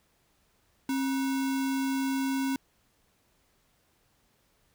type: tone with sample-and-hold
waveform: sine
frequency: 268.3 Hz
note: C4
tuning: 44 cents sharp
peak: -26 dBFS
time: 0.89-2.56 s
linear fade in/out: 2 ms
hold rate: 1225 Hz
effects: pink hiss -69 dBFS RMS until 4.74 s